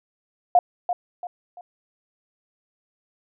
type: tone with echo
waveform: sine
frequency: 712 Hz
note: F5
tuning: 33 cents sharp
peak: -11 dBFS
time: 0.55-0.59 s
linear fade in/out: 2 ms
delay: 340 ms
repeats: 3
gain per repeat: -9 dB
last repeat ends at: 1.61 s
effects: none